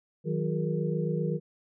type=tone cluster; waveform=sine; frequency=158.5 / 186.2 / 364.6 / 422.2 / 471.3 Hz; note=D#3 / F#3 / F#4 / G#4 / A#4; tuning=+32 / +11 / -25 / +29 / +19 cents; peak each=-29 / -33 / -37 / -37 / -34 dBFS; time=0.24-1.4 s; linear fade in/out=50 ms; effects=none